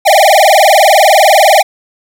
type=tone with vibrato; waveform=square; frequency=698.5 Hz; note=F5; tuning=in tune; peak=-4 dBFS; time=0.05-1.63 s; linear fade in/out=20 ms; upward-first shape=sine; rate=20 Hz; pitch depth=280 cents each way; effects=none